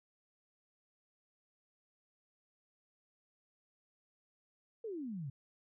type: exponential sweep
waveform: sine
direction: down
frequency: 475.4 to 127.4 Hz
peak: -39 dBFS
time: 4.84-5.3 s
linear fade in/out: 5 ms
effects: none